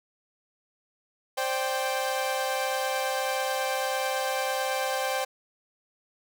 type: chord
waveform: sawtooth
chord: C suspended second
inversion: none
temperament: equal with one note detuned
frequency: 525.7 / 587.3 / 784 Hz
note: C5 / D5 / G5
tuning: +8 / 0 / 0 cents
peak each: -26 / -31 / -26 dBFS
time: 1.37-5.25 s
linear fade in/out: 10 ms
effects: none